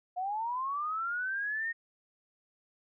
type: linear sweep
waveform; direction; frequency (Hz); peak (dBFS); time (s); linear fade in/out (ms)
sine; up; 710 to 1864.7; -31; 0.16-1.73; 20
effects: none